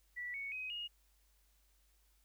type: tone with pitch steps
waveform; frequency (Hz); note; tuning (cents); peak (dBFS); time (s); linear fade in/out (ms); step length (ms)
sine; 1956 / 2221 / 2522 / 2864; B6 / C#7 / D#7 / F7; -17 / +3 / +23 / +43; -40; 0.16-0.88; 20; 180
effects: added 50 Hz sine -70 dBFS peak until 2.24 s + white hiss -75 dBFS RMS until 2.24 s